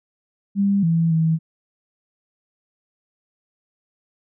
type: tone with pitch steps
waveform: sine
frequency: 199.2 / 165.3 / 161.3 Hz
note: G3 / E3 / E3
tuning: +28 / +5 / -37 cents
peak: -15 dBFS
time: 0.55-1.39 s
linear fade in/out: 50 ms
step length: 280 ms
effects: none